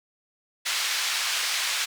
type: band-pass noise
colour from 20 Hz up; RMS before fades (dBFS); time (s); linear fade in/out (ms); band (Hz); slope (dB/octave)
white; -27; 0.65-1.86; 20; 1300 to 5200; 12
effects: none